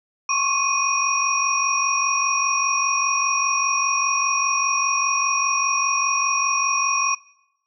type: tone cluster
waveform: sine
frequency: 1079 / 1124 / 2481 / 5640 Hz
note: C#6 / C#6 / D#7 / F8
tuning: -47 / +24 / -6 / +16 cents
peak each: -24 dBFS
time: 0.29-7.15 s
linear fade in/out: 5 ms
effects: noise-tail reverb RT60 0.8 s tail -20 dB re dry